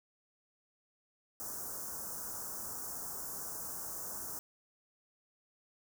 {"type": "band-stop noise", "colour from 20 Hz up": "white", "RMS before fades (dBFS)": -42, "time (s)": [1.4, 4.39], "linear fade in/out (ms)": 0, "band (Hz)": [1500, 5600], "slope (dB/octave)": 48, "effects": []}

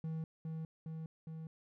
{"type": "tone with echo", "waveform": "triangle", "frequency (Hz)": 160.2, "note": "E3", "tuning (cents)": -49, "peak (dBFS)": -35, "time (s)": [0.04, 0.24], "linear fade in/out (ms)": 2, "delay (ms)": 410, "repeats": 3, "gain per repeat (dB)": -2, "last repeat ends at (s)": 1.47, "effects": []}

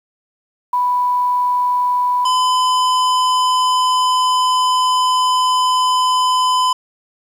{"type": "tone pair in turn", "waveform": ["sine", "square"], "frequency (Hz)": [987.8, 1012.1], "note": ["B5", "B5"], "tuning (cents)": [0, 42], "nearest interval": "unison", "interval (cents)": 42, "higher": "second", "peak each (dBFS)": -13, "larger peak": "neither", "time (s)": [[0.73, 2.25], [2.25, 6.73]], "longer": "second", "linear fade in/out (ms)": 5, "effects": ["low-pass 8000 Hz 12 dB/octave", "7-bit"]}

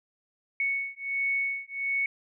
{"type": "beating tone pair", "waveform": "sine", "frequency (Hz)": [2216, 2217.4], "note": ["C#7", "C#7"], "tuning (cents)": [-1, 0], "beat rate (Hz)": 1.4, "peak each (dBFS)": -30, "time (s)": [0.6, 2.06], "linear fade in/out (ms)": 2, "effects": []}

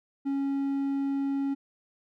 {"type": "tone", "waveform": "triangle", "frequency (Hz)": 276.2, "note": "C#4", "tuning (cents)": -6, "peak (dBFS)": -24, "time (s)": [0.25, 1.55], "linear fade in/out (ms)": 20, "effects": []}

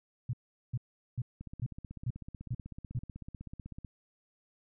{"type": "tone bursts", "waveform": "sine", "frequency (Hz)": 122.2, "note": "B2", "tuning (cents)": -18, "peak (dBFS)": -30, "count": 7, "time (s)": [0.29, 2.991], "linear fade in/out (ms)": 5, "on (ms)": 43, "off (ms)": 400}
{"type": "click train", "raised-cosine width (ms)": 5, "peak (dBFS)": -31, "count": 40, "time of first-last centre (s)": [1.41, 3.848], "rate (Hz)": 16}
{"effects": []}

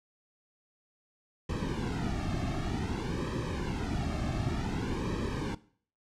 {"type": "noise with flanger", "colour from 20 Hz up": "brown", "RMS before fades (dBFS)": -33, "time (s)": [1.49, 5.55], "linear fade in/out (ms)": 5, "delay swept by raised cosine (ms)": [1.4, 2.07], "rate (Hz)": 0.54, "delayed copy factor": -0.95, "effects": ["noise-tail reverb RT60 0.5 s tail -19 dB re dry", "low-pass 7000 Hz 12 dB/octave"]}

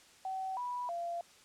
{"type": "tone with pitch steps", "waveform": "sine", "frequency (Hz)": [761, 982, 687], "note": ["F#5", "B5", "F5"], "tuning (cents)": [48, -10, -29], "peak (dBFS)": -35, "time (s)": [0.25, 1.21], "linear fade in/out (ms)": 2, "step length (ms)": 320, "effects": ["white hiss -60 dBFS RMS until 1.44 s", "low-pass 8000 Hz 12 dB/octave"]}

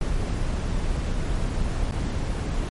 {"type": "noise with dropouts", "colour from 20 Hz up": "brown", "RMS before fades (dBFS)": -25, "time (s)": [0.01, 2.69], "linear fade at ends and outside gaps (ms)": 2, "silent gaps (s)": [1.912, 1.92], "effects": ["MP3 48 kbps"]}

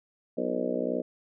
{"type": "harmonic tone with a mistuned harmonic", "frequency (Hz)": 61.8, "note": "B1", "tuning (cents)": 2, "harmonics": [3, 4, 5, 6, 7, 8, 9, 10], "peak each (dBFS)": [-39, -33, -36, -39, -35, -33, -35, -35], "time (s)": [0.37, 1.02], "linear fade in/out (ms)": 10, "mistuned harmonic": 6, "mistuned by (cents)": -77, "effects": []}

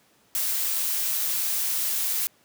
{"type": "noise", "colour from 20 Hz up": "blue", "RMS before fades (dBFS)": -26, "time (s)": [0.35, 2.27], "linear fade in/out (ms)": 0, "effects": ["pink hiss -61 dBFS RMS until 2.44 s", "high-pass 150 Hz 12 dB/octave"]}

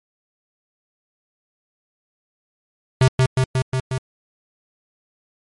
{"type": "tone with echo", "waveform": "square", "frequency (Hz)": 130, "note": "C3", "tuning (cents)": -11, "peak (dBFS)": -11, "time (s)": [3.01, 3.08], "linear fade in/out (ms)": 2, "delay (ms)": 180, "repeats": 5, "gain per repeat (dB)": -2, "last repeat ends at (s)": 3.98, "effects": ["MP3 48 kbps"]}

